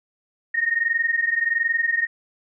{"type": "tone pair together", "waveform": "sine", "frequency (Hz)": [1838, 1859.4], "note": ["A#6", "A#6"], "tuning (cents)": [-25, -5], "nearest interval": "unison", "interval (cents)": 20, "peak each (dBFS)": [-23, -21], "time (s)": [0.54, 2.07], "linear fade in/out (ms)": 10, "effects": []}